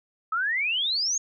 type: exponential sweep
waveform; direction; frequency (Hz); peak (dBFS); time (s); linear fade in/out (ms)
sine; up; 1265 to 6700; -23; 0.32-1.18; 5
effects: none